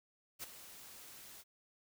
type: noise with ADSR envelope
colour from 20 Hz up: white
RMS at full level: -42 dBFS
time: 0.39-1.44 s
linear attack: 40 ms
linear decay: 17 ms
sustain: -12 dB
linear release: 39 ms
effects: none